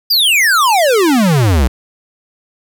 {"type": "exponential sweep", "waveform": "square", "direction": "down", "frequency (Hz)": [5010, 58.27], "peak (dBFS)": -9, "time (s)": [0.1, 1.68], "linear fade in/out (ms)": 10, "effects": []}